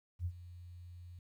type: tone with ADSR envelope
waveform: sine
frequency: 88 Hz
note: F2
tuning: 14 cents sharp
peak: -32 dBFS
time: 0.19-1.19 s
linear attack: 63 ms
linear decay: 63 ms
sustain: -16 dB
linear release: 3 ms
effects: 12-bit